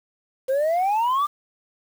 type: exponential sweep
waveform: sine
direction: up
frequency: 514 to 1211 Hz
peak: -16 dBFS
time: 0.48-1.27 s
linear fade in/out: 20 ms
effects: tanh soft clip ceiling -17 dBFS + 7-bit